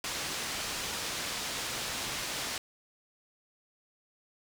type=low-pass noise; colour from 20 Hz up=white; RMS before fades=-36 dBFS; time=0.04-2.58 s; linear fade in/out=2 ms; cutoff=6200 Hz; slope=12 dB/octave; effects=none